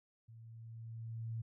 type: tone with level ramp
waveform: sine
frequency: 113.7 Hz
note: A#2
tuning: 43 cents flat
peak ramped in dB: -53 to -37 dBFS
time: 0.28-1.42 s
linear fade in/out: 10 ms
effects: none